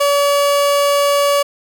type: tone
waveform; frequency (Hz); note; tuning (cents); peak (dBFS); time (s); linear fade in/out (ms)
30% pulse; 570; C#5; +48; -9; 0-1.43; 10
effects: none